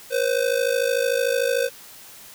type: ring-modulated tone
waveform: square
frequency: 511 Hz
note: C5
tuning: 41 cents flat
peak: -17 dBFS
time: 0.1-1.7 s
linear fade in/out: 50 ms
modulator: 26.7 Hz
effects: white hiss -44 dBFS RMS until 2.34 s